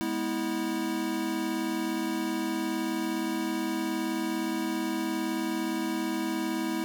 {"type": "chord", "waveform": "square", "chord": "E major", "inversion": "first", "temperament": "equal with one note detuned", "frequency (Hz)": [207.7, 246.9, 324.5], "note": ["G#3", "B3", "E4"], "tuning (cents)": [0, 0, -27], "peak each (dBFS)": [-36, -35, -31], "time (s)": [0.01, 6.84], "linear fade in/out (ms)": 0, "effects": []}